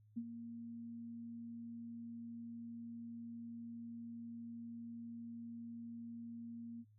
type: tone with ADSR envelope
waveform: sine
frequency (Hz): 233.1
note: A#3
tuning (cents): 0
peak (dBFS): -37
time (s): 0.16-6.85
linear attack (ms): 16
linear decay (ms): 56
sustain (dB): -9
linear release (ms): 49
effects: added 106 Hz sine -64 dBFS peak until 6.98 s